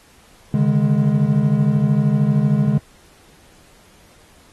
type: chord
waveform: triangle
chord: C# suspended second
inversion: none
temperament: equal with one note detuned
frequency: 138.59 / 151.66 / 207.7 Hz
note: C#3 / D#3 / G#3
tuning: 0 / -44 / 0 cents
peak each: -16 dBFS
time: 0.54-2.78 s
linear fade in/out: 2 ms
effects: pink hiss -51 dBFS RMS until 4.52 s + AAC 32 kbps